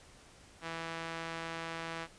sawtooth tone with band-pass filter, 164.81 Hz, E3, in tune, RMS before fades -41 dBFS, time 0.61-2.08 s, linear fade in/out 50 ms, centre 1800 Hz, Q 0.7, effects pink hiss -58 dBFS RMS until 2.18 s + resampled to 22050 Hz

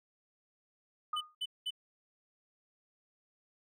sine tone with exponential decay, 1228 Hz, D#6, 23 cents flat, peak -30 dBFS, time 1.13-1.35 s, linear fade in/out 5 ms, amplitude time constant 46 ms
triangle tone bursts, 3000 Hz, F#7, 23 cents sharp, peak -32 dBFS, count 3, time 1.16-1.707 s, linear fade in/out 10 ms, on 49 ms, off 200 ms
effects none

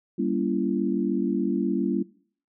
sine chord, G diminished seventh, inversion none, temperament just, 196 / 235.2 / 282.2 / 338.7 Hz, G3 / Bb3 / Db4 / Fb4, 0 / +16 / +31 / +47 cents, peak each -28 dBFS, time 0.18-2.03 s, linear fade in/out 10 ms, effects noise-tail reverb RT60 0.5 s tail -20 dB re dry

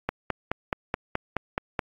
click train, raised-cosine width 0.5 ms, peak -10 dBFS, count 9, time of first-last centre 0.09-1.792 s, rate 4.7 Hz, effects AAC 48 kbps

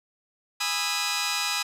10% pulse chord, E major seventh, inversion first, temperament just, 824.1 / 988.9 / 1236.1 / 1318.5 Hz, G#5 / B5 / D#6 / E6, -14 / +2 / -12 / 0 cents, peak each -24 dBFS, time 0.6-1.63 s, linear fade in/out 10 ms, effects resampled to 32000 Hz

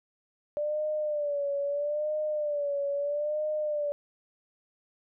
sine tone with vibrato, 587.3 Hz, D5, in tune, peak -27 dBFS, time 0.57-3.92 s, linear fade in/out 0 ms, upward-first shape sine, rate 0.77 Hz, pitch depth 70 cents each way, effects none

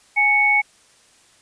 sine tone pair together, 830.9 / 2217 Hz, G#5 / C#7, +1 / 0 cents, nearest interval octave + perfect fourth, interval 1699 cents, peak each -21 / -14 dBFS, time 0.16-0.62 s, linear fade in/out 20 ms, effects white hiss -54 dBFS RMS until 1.41 s + resampled to 22050 Hz

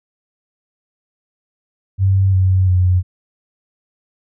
sine tone with pitch steps, 96.4 / 93.66 / 90.99 Hz, G2 / F#2 / F#2, -28 / +22 / -28 cents, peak -10 dBFS, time 1.98-3.03 s, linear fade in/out 50 ms, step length 350 ms, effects none

